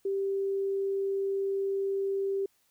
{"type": "tone", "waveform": "sine", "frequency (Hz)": 392, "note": "G4", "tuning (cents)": 0, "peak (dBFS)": -27, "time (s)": [0.05, 2.46], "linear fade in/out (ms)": 5, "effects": ["white hiss -70 dBFS RMS until 2.7 s"]}